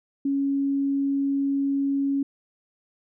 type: tone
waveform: sine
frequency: 277.2 Hz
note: C#4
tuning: in tune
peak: -21 dBFS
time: 0.25-2.23 s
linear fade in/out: 5 ms
effects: none